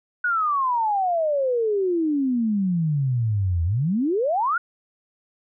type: exponential two-way sweep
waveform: sine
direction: down then up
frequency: 1480 to 81.2 to 1480 Hz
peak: -19 dBFS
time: 0.24-4.58 s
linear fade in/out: 5 ms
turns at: 3.64 s
effects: none